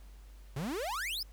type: exponential sweep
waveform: 45% pulse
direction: up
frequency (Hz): 124.3 to 5410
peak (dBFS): -34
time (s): 0.56-1.23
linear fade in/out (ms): 5
effects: added 49 Hz sine -49 dBFS peak until 1.32 s + pink hiss -64 dBFS RMS until 1.32 s